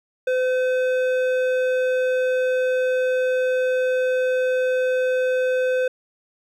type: tone with hard clipping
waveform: sine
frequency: 510 Hz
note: C5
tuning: 44 cents flat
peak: -20 dBFS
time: 0.27-5.88 s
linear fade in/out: 5 ms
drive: 10 dB
effects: none